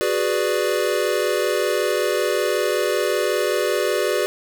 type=chord; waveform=square; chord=G# half-diminished seventh; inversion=third; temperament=equal; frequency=370 / 415.3 / 493.9 / 587.3 Hz; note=F#4 / G#4 / B4 / D5; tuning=0 / 0 / 0 / 0 cents; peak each=-25 dBFS; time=0.01-4.26 s; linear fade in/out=0 ms; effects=none